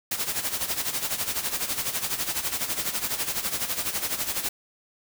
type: noise with tremolo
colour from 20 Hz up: white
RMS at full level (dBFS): -26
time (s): 0.11-4.49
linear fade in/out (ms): 5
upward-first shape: sine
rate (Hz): 12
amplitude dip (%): 70
effects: none